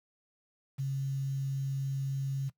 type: tone with quantisation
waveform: sine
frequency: 136.1 Hz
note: C#3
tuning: 31 cents flat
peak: -30 dBFS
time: 0.78-2.5 s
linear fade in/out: 20 ms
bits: 9
effects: noise-tail reverb RT60 0.1 s tail -17 dB re dry